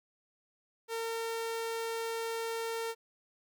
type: tone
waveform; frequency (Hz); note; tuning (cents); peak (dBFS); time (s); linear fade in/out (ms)
sawtooth; 455.9; A#4; -39; -30; 0.88-2.95; 50
effects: none